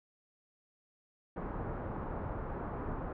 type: low-pass noise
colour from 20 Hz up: pink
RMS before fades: -39 dBFS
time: 1.36-3.13 s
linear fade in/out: 5 ms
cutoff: 1300 Hz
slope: 24 dB/octave
effects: none